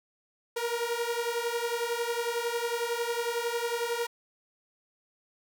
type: beating tone pair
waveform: sawtooth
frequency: 466.2 / 477.2 Hz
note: A#4 / A#4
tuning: 0 / +41 cents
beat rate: 11 Hz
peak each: -28 dBFS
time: 0.56-4.07 s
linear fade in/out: 10 ms
effects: none